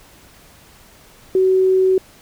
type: tone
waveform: sine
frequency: 376.2 Hz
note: F#4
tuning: 29 cents sharp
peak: -11 dBFS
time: 1.35-1.98 s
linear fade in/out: 2 ms
effects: pink hiss -47 dBFS RMS until 2.21 s